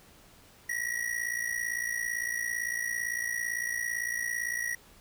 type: ring-modulated tone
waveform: square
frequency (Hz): 1913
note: A#6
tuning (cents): +44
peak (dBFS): -28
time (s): 0.69-4.75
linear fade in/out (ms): 5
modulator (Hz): 28.9
effects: pink hiss -57 dBFS RMS until 5 s